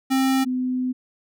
square / sine tone pair in turn, 265 / 253.9 Hz, C4 / B3, +22 / +48 cents, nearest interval minor second, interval 74 cents, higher first, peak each -18 / -21 dBFS, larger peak first, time 0.1-0.45 / 0.45-0.93 s, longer second, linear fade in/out 20 ms, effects none

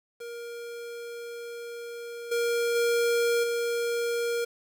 square tone with level steps, 470.9 Hz, A#4, 18 cents sharp, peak -38 / -25 / -23 / -27 dBFS, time 0.2-4.45 s, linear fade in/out 10 ms, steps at 2.31 / 2.75 / 3.43 s, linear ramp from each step 10 ms, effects 9-bit

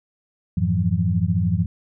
sine tone cluster, 90 / 106.4 / 165.3 / 178.8 Hz, F#2 / G#2 / E3 / F3, -47 / +42 / +5 / +41 cents, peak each -23 dBFS, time 0.57-1.66 s, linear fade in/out 5 ms, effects none

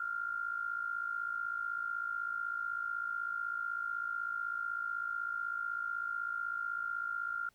sine tone with amplitude modulation, 1396.9 Hz, F6, in tune, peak -31 dBFS, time 0-7.49 s, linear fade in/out 5 ms, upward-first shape sine, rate 56 Hz, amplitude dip 75%, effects pink hiss -71 dBFS RMS until 7.54 s

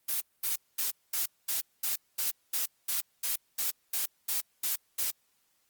blue noise bursts, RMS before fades -30 dBFS, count 15, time 0.08-5.11 s, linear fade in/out 10 ms, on 130 ms, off 220 ms, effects white hiss -72 dBFS RMS until 5.69 s + Opus 32 kbps

